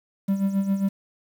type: tone with tremolo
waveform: triangle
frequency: 196 Hz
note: G3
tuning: in tune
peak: -16 dBFS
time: 0.28-0.89 s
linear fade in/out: 10 ms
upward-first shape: sine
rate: 7.4 Hz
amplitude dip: 65%
effects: 8-bit